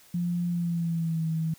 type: tone with pitch glide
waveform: sine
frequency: 174.4 to 160.85 Hz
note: F3 to E3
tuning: -2 to -42 cents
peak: -25 dBFS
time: 0.14-1.54 s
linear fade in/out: 5 ms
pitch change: -140 cents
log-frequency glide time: 0.49-1.26 s
effects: white hiss -56 dBFS RMS until 1.58 s